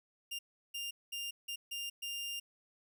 sawtooth tone bursts at uneven times, 2800 Hz, F7, 4 cents sharp, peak -35 dBFS, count 6, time 0.31-0.39 / 0.74-0.91 / 1.12-1.31 / 1.48-1.56 / 1.71-1.9 / 2.02-2.4 s, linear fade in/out 10 ms, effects none

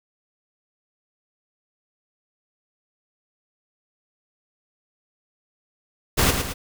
pink noise with echo, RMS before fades -18 dBFS, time 6.17-6.32 s, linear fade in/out 20 ms, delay 110 ms, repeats 2, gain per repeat -6 dB, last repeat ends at 6.54 s, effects none

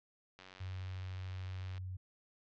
click train, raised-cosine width 0.2 ms, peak -35 dBFS, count 131, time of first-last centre 0.39-1.779 s, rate 93.6 Hz
sine tone, 92.5 Hz, F#2, in tune, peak -40 dBFS, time 0.6-1.97 s, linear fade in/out 10 ms
effects low-pass 4000 Hz 12 dB/octave

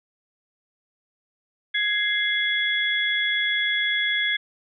sine tone cluster, 1666 / 2093 / 3372 Hz, G#6 / C7 / G#7, +5 / 0 / +26 cents, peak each -25 dBFS, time 1.74-4.37 s, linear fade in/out 10 ms, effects none

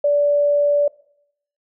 sine tone, 580 Hz, D5, 22 cents flat, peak -13 dBFS, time 0.04-0.88 s, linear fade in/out 5 ms, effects noise-tail reverb RT60 0.7 s tail -21 dB re dry

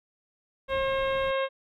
harmonic tone, 537 Hz, C5, 45 cents sharp, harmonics 1 / 2 / 3 / 4 / 5 / 6 / 7, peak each -26 / -32 / -36 / -38 / -40 / -42 / -43 dBFS, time 0.68-1.49 s, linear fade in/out 50 ms
brown noise, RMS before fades -43 dBFS, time 0.68-1.32 s, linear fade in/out 20 ms
effects none

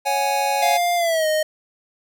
square chord, C# suspended fourth, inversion none, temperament just, 554.4 / 739.2 / 831.5 Hz, C#5 / F#5 / G#5, 0 / -2 / +2 cents, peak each -26 / -26 / -21 dBFS, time 0.05-0.78 s, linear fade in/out 20 ms
square tone with pitch glide, 700 to 620 Hz, F5 to D#5, +4 to -6 cents, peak -18 dBFS, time 0.62-1.43 s, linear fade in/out 5 ms, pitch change -210 cents, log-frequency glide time 0.96-1.27 s
effects none

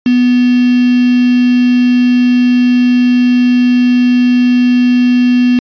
sine tone with quantisation, 246.9 Hz, B3, in tune, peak -6 dBFS, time 0.06-5.59 s, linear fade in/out 2 ms, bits 3, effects resampled to 11025 Hz

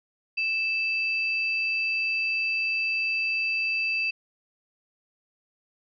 sine tone pair together, 2637 / 4699 Hz, E7 / D8, 0 / 0 cents, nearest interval minor seventh, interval 1000 cents, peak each -24 / -35 dBFS, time 0.37-4.11 s, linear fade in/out 10 ms, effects none

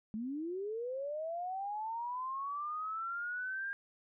sine linear sweep, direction up, 207.7 to 1616 Hz, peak -36 dBFS, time 0.14-3.73 s, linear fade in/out 0 ms, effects none

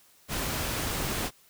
pink noise, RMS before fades -31 dBFS, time 0.28-1.31 s, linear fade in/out 50 ms, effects white hiss -60 dBFS RMS until 1.49 s

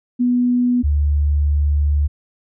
sine tone pair in turn, 245.7 / 73.05 Hz, B3 / D2, -9 / -9 cents, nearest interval octave + major sixth, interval 2100 cents, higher first, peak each -13 dBFS, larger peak neither, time 0.19-0.83 / 0.83-2.08 s, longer second, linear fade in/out 20 ms, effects none

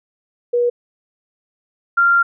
sine tone pair in turn, 482.4 / 1387.5 Hz, B4 / F6, -41 / -12 cents, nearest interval octave + tritone, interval 1829 cents, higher second, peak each -13 / -10 dBFS, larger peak second, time 0.53-0.7 / 1.97-2.23 s, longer second, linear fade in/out 10 ms, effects none

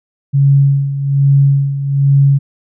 sine tone with tremolo, 139.2 Hz, C#3, 8 cents sharp, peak -5 dBFS, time 0.33-2.39 s, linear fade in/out 20 ms, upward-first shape sine, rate 1.2 Hz, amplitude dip 70%, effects none

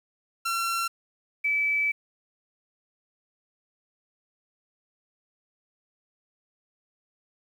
sawtooth / sine tone pair in turn, 1359 / 2304 Hz, F6 / D7, -48 / -34 cents, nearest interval major sixth, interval 914 cents, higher second, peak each -22 dBFS, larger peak neither, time 0.45-0.88 / 1.44-1.92 s, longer second, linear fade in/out 10 ms, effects 9-bit

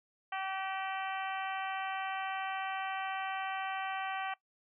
harmonic tone with a mistuned harmonic, 383.7 Hz, G4, 37 cents flat, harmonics 2 / 3 / 4 / 5 / 6 / 7 / 8, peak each -37 / -41 / -43 / -45 / -47 / -48 / -49 dBFS, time 0.32-4.34 s, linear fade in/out 5 ms, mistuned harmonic 6, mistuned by +29 cents, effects noise-tail reverb RT60 0.1 s tail -20 dB re dry

